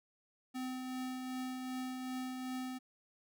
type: tone with tremolo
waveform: square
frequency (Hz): 256.4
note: C4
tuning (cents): -35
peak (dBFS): -38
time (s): 0.54-2.79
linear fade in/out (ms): 20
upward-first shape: triangle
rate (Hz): 2.6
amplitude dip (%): 35
effects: none